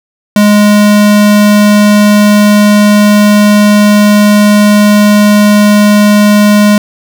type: tone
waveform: square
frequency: 207.7 Hz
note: G#3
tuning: in tune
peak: -3 dBFS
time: 0.36-6.78 s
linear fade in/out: 2 ms
effects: none